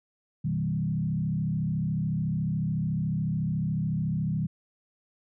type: tone with frequency modulation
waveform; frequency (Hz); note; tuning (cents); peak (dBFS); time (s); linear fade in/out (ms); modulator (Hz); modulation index
sine; 159.7; D#3; +45; -25; 0.44-4.47; 10; 33.9; 1.2
effects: none